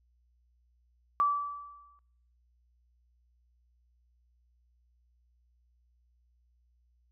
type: tone with exponential decay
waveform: sine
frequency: 1157 Hz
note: D6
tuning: 26 cents flat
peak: -21 dBFS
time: 1.2-1.99 s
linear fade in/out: 0 ms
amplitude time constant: 170 ms
effects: noise-tail reverb RT60 0.6 s tail -21 dB re dry + added 60 Hz sine -66 dBFS peak until 7.11 s